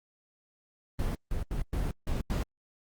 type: noise bursts at uneven times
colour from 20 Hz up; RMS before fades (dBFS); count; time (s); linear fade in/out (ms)
brown; -30; 6; 0.99-1.15 / 1.31-1.43 / 1.51-1.62 / 1.73-1.91 / 2.07-2.21 / 2.3-2.43; 2
effects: Opus 24 kbps